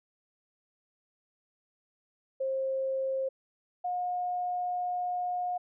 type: tone pair in turn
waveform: sine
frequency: 532 / 718.5 Hz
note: C5 / F5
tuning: +29 / +49 cents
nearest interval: perfect fourth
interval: 520 cents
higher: second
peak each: -28 / -29 dBFS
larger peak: first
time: 2.4-3.29 / 3.84-5.58 s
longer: second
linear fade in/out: 10 ms
effects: none